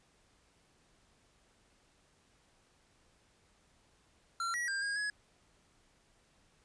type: tone with pitch steps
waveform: square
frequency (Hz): 1365 / 1922 / 1596 / 1630 / 1680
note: F6 / B6 / G6 / G#6 / G#6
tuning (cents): -40 / -48 / +31 / -33 / +19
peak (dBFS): -34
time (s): 4.4-5.1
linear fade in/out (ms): 2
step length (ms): 140
effects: pink hiss -69 dBFS RMS until 6.64 s + resampled to 22050 Hz